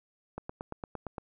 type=click train; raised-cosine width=1 ms; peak=-23 dBFS; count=8; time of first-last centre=0.38-1.182 s; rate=8.73 Hz; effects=none